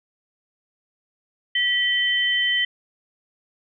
sine tone pair together, 1948 / 3080 Hz, B6 / G7, -24 / -31 cents, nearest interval minor sixth, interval 793 cents, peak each -21 dBFS, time 1.55-2.65 s, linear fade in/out 5 ms, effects none

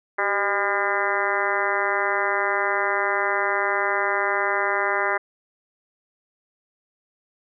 harmonic tone with a mistuned harmonic, 201.7 Hz, G3, 50 cents sharp, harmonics 2 / 3 / 4 / 5 / 6 / 7 / 8 / 9 / 10, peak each -29 / -29 / -29 / -29 / -29 / -29 / -29 / -29 / -29 dBFS, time 0.18-5.18 s, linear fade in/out 10 ms, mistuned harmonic 2, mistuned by -53 cents, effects none

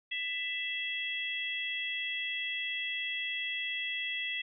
harmonic tone, 663 Hz, E5, 10 cents sharp, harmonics 3 / 4 / 5, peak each -37 / -37 / -37 dBFS, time 0.11-4.42 s, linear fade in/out 10 ms, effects none

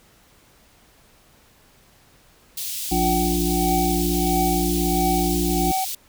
white high-pass noise, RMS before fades -29 dBFS, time 2.57-5.95 s, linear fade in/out 5 ms, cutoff 2900 Hz, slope 24 dB/octave
harmonic tone, 58.7 Hz, A#1, 13 cents sharp, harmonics 1 / 3 / 5 / 6, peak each -25 / -25 / -25 / -25 dBFS, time 2.91-5.72 s, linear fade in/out 10 ms
triangle tone with tremolo, 761 Hz, F#5, 48 cents sharp, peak -18 dBFS, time 2.91-5.85 s, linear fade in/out 10 ms, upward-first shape triangle, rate 1.5 Hz, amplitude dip 95%
effects pink hiss -55 dBFS RMS until 6.08 s

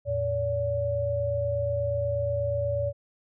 sine tone cluster, 83.6 / 111.9 / 572 Hz, E2 / A2 / D5, +25 / +30 / -46 cents, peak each -34 / -31 / -26 dBFS, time 0.05-2.93 s, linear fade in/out 50 ms, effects none

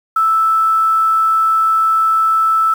sine tone with quantisation, 1317 Hz, E6, 2 cents flat, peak -10 dBFS, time 0.16-2.74 s, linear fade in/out 5 ms, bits 6, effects none

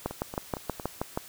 two click trains, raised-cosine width 1 ms, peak -14 / -22 dBFS, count 8 / 4, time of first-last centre 0.06-1.175 / 0.11-0.798 s, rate 6.28 / 4.36 Hz, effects white hiss -48 dBFS RMS until 1.28 s

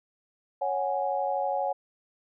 sine chord, C# suspended fourth, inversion none, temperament just, 554.4 / 739.2 / 831.5 Hz, C#5 / F#5 / G#5, 0 / -2 / +2 cents, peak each -30 dBFS, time 0.61-1.73 s, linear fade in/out 10 ms, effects none

